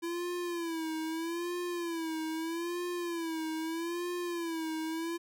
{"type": "tone with vibrato", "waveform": "square", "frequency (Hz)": 334.8, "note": "E4", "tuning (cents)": 27, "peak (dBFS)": -34, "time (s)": [0.02, 5.18], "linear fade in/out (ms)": 20, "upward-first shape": "sine", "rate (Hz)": 0.79, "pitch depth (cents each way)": 94, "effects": []}